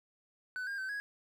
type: tone with pitch steps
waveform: triangle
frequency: 1503 / 1612 / 1537 / 1659 Hz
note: F#6 / G6 / G6 / G#6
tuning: +27 / +48 / -35 / -2 cents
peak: -34 dBFS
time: 0.56-1 s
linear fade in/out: 0 ms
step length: 110 ms
effects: 12-bit